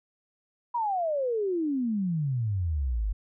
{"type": "exponential sweep", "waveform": "sine", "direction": "down", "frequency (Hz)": [983, 47], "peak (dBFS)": -25, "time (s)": [0.74, 3.13], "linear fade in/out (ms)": 10, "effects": []}